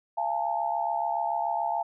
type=tone cluster; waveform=sine; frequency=687 / 830 / 897 Hz; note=F5 / G#5 / A5; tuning=-29 / -1 / +33 cents; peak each=-30 dBFS; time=0.17-1.83 s; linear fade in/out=10 ms; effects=none